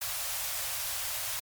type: band-stop noise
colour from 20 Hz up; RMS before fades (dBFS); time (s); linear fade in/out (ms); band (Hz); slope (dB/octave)
white; -34; 0.01-1.4; 10; 130 to 520; 96
effects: MP3 96 kbps